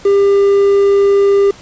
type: tone with quantisation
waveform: triangle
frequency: 399 Hz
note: G4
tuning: 31 cents sharp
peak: -5 dBFS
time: 0.05-1.51 s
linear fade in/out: 5 ms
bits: 5
effects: pink hiss -38 dBFS RMS until 1.61 s + resampled to 16000 Hz